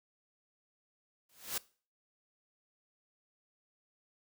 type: noise with exponential growth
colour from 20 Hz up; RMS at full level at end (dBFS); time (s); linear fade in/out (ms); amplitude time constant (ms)
white; -32; 1.29-1.58; 5; 62
effects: noise-tail reverb RT60 0.4 s tail -21 dB re dry